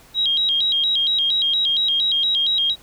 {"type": "tone with vibrato", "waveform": "sine", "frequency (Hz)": 3520, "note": "A7", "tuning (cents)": 0, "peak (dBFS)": -16, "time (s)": [0.14, 2.76], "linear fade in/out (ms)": 50, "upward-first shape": "square", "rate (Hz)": 4.3, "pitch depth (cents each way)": 150, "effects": ["pink hiss -49 dBFS RMS until 2.82 s"]}